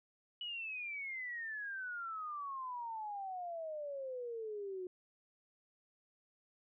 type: exponential sweep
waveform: sine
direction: down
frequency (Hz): 2960 to 360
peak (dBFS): -40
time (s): 0.41-4.87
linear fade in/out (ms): 2
effects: none